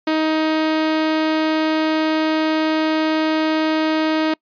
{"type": "tone", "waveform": "sawtooth", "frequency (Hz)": 314.1, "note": "D#4", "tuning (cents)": 16, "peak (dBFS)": -12, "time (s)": [0.07, 4.34], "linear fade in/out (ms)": 5, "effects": ["noise-tail reverb RT60 0.1 s tail -26 dB re dry", "resampled to 11025 Hz"]}